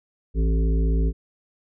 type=harmonic tone with a mistuned harmonic; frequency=55 Hz; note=A1; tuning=in tune; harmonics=1 / 3 / 5 / 7 / 8; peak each=-18 / -28 / -32 / -35 / -36 dBFS; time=0.34-1.13 s; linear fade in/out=50 ms; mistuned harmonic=5; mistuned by=-39 cents; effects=none